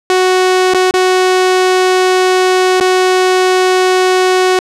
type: tone with dropouts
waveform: sawtooth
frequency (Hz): 370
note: F#4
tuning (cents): 0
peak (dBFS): -4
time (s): 0.1-4.59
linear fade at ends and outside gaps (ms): 1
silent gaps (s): 0.737-0.745 / 0.91-0.939 / 2.801-2.809
effects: low-pass 8000 Hz 12 dB/octave